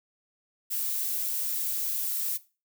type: noise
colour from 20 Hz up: violet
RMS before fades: -30 dBFS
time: 0.7-2.38 s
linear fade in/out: 20 ms
effects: noise-tail reverb RT60 0.3 s tail -17 dB re dry